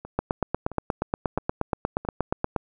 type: two click trains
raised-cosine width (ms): 1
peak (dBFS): -9 / -23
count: 21 / 4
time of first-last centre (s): 0.19-2.562 / 0.05-2.05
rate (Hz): 8.43 / 1.5
effects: none